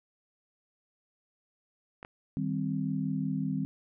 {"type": "clicks", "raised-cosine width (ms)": 0.5, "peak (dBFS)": -29, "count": 2, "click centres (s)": [2.029, 2.049]}
{"type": "chord", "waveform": "sine", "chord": "C minor", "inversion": "first", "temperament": "equal", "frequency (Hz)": [155.56, 196, 261.6], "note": ["Eb3", "G3", "C4"], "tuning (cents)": [0, 0, 0], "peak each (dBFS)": -33, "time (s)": [2.37, 3.65], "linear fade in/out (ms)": 0}
{"effects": []}